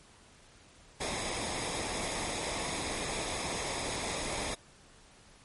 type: noise with comb filter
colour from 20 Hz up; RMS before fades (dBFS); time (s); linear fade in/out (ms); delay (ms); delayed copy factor
pink; -35; 1-4.55; 10; 0.68; -0.55
effects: pink hiss -58 dBFS RMS until 5.44 s + MP3 48 kbps